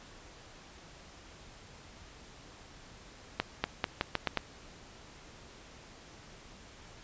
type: accelerating click train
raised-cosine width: 0.3 ms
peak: -12 dBFS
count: 7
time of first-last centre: 3.4-4.373 s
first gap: 240 ms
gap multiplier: 0.84
effects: pink hiss -53 dBFS RMS until 7.03 s + resampled to 16000 Hz